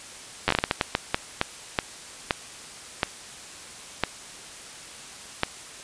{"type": "slowing click train", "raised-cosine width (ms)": 0.3, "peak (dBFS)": -4, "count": 17, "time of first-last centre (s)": [0.48, 5.434], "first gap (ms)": 10, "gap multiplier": 1.39, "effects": ["white hiss -42 dBFS RMS until 5.83 s", "resampled to 22050 Hz"]}